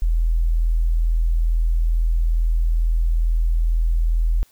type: tone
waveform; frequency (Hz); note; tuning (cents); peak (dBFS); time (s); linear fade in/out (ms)
sine; 41.14; E1; -3; -15; 0.02-4.43; 0
effects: white hiss -57 dBFS RMS until 4.51 s